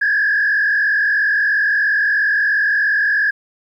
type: tone with frequency modulation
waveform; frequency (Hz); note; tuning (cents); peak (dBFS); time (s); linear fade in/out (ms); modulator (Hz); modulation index
sine; 1671; G#6; +10; -12; 0.01-3.31; 10; 43; 1.6
effects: tanh soft clip ceiling -9 dBFS + 9-bit